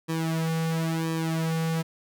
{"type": "tone with flanger", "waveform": "sawtooth", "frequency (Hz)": 162.6, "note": "E3", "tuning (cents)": -23, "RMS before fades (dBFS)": -27, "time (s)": [0.08, 1.83], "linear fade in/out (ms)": 20, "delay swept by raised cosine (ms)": [1.4, 3.2], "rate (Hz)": 0.97, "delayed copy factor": -0.9, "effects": []}